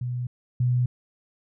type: tone pair in turn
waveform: sine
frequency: 123.47 / 123.96 Hz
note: B2 / B2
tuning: 0 / +7 cents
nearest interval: unison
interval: 7 cents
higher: second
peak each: -26 / -19 dBFS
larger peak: second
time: 0.01-0.27 / 0.6-0.86 s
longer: neither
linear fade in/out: 5 ms
effects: none